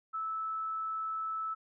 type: tone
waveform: sine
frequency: 1309 Hz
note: E6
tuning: 13 cents flat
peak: -33 dBFS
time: 0.13-1.55 s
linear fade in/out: 20 ms
effects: none